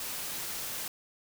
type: noise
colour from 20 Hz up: white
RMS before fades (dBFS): -37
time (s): 0-0.88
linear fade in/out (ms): 2
effects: none